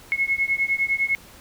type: beating tone pair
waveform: sine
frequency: 2175 / 2184.9 Hz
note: C#7 / C#7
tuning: -33 / -26 cents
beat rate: 9.9 Hz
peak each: -23 dBFS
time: 0.12-1.15 s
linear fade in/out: 0 ms
effects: pink hiss -47 dBFS RMS until 1.4 s